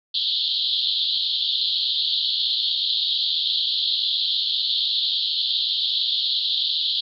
pink band-pass noise, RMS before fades -23 dBFS, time 0.14-7.01 s, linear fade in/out 10 ms, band 3200 to 4400 Hz, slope 96 dB/octave, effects none

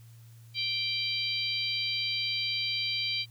harmonic tone, 784 Hz, G5, in tune, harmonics 3 / 4 / 5 / 6, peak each -34 / -34 / -34 / -34 dBFS, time 0.54-3.26 s, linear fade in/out 50 ms, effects added 115 Hz sine -49 dBFS peak until 3.3 s + white hiss -63 dBFS RMS until 3.3 s

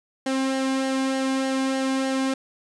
sawtooth tone with flanger, 265.8 Hz, C4, 27 cents sharp, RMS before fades -24 dBFS, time 0.26-2.34 s, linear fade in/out 5 ms, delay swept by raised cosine 0.8 to 1.61 ms, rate 3.3 Hz, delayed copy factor -0.5, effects resampled to 22050 Hz

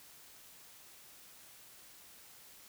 silence, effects white hiss -57 dBFS RMS until 2.68 s

